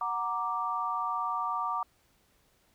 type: chord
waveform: sine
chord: Gb augmented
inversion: none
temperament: equal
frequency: 740 / 932.3 / 1174.7 Hz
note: Gb5 / Bb5 / D6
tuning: 0 / 0 / 0 cents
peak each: -37 / -34 / -31 dBFS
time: 0.01-1.83 s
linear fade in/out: 2 ms
effects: pink hiss -68 dBFS RMS until 2.74 s